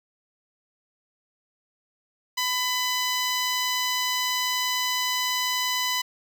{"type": "tone", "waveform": "10% pulse", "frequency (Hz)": 1001, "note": "B5", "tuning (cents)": 23, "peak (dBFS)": -15, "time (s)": [2.37, 6.02], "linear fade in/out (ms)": 10, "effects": []}